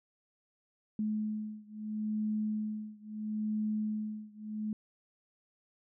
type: beating tone pair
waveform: sine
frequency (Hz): 213.7 / 214.45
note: G#3 / A3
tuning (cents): +50 / -44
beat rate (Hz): 0.75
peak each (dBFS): -35 / -36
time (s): 0.99-4.73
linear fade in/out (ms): 2
effects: none